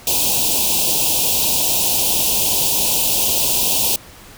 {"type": "band-stop noise", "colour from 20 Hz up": "white", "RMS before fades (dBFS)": -17, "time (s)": [0.07, 3.96], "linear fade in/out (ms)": 2, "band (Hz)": [1000, 2500], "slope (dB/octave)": 96, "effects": ["pink hiss -41 dBFS RMS until 4.37 s"]}